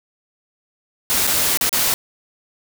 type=noise with dropouts; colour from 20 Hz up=white; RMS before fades=-18 dBFS; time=1.1-1.94 s; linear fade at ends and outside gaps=0 ms; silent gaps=1.268-1.274 / 1.573-1.611 / 1.693-1.728 s; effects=none